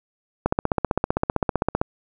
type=click train; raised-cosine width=1 ms; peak=-5 dBFS; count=22; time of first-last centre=0.46-1.815 s; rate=15.5 Hz; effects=none